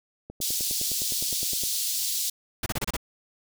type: click train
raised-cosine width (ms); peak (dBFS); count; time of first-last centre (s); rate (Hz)
2; -25; 14; 0.3-1.636; 9.73
type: high-pass noise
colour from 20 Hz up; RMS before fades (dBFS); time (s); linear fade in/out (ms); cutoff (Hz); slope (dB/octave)
pink; -28; 0.41-2.3; 5; 4000; 24
type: noise bursts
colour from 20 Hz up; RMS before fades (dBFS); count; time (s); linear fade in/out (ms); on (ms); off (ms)
pink; -28; 6; 2.63-2.967; 5; 32; 29
effects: none